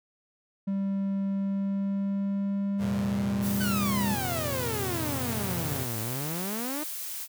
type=tone with pitch glide; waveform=triangle; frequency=196 to 200.8 Hz; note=G3 to G3; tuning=0 to +42 cents; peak=-24 dBFS; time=0.67-4.15 s; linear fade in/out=10 ms; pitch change=+42 cents; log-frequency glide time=1.29-3.54 s
type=chord; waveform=sawtooth; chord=F suspended fourth; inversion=none; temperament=equal; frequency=87.31 / 116.54 / 130.81 Hz; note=F2 / Bb2 / C3; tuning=0 / 0 / 0 cents; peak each=-33 / -32 / -33 dBFS; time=2.78-5.87 s; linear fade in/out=50 ms
type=noise; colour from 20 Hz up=blue; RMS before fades=-36 dBFS; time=3.41-7.28 s; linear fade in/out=50 ms
type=exponential two-way sweep; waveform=sawtooth; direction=down then up; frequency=1544 to 107.5 to 312.8 Hz; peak=-28 dBFS; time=3.6-6.84 s; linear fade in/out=10 ms; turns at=5.99 s
effects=none